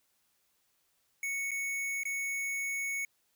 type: tone with dropouts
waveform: square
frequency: 2217 Hz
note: C#7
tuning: in tune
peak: -33 dBFS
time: 1.23-3.05 s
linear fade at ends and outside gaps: 2 ms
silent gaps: 1.509-1.515 / 2.034-2.053 s
effects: white hiss -74 dBFS RMS until 3.35 s